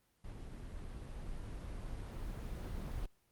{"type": "noise with level ramp", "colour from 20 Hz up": "brown", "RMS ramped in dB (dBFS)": [-47, -40], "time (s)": [0.24, 3.06], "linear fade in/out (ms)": 5, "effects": ["pink hiss -75 dBFS RMS until 3.31 s", "Opus 24 kbps"]}